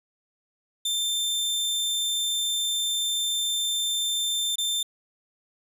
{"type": "tone with dropouts", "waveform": "sawtooth", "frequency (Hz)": 3573, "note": "A7", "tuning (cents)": 26, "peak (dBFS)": -21, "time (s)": [0.85, 4.83], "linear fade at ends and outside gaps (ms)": 5, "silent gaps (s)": [4.557, 4.582], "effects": ["resampled to 32000 Hz"]}